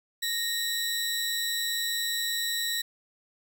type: tone pair together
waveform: sawtooth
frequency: 1857 / 3935 Hz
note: A#6 / B7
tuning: -7 / -7 cents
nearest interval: octave + minor second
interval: 1300 cents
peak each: -29 / -26 dBFS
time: 0.22-2.82 s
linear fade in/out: 10 ms
effects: none